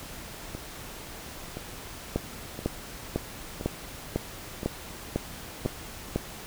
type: two click trains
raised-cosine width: 2 ms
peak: -12 / -21 dBFS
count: 9 / 6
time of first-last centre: 2.16-6.16 / 0.55-5.652 s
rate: 2 / 0.98 Hz
effects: pink hiss -42 dBFS RMS until 6.46 s